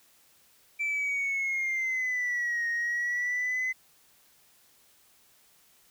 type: linear two-way sweep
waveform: sine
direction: down then up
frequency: 2337 to 1864.7 to 2039 Hz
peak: -25 dBFS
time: 0.79-3.73 s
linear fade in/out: 20 ms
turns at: 2.68 s
effects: tanh soft clip ceiling -25 dBFS + white hiss -62 dBFS RMS until 5.9 s